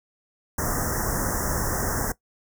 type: band-stop noise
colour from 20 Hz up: pink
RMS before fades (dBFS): -26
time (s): 0.58-2.12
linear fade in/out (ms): 5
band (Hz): 1900 to 5400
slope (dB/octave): 96
effects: noise-tail reverb RT60 0.1 s tail -18 dB re dry